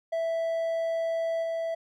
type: tone with level steps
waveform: triangle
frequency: 659.3 Hz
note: E5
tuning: in tune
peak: -24 / -26 dBFS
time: 0.12-1.75 s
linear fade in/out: 10 ms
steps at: 1.42 s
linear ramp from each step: 20 ms
effects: none